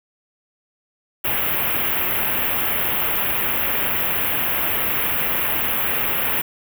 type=band-stop noise; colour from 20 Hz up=white; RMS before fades=-21 dBFS; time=1.24-6.42 s; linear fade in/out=10 ms; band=3100 to 12000 Hz; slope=48 dB/octave; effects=none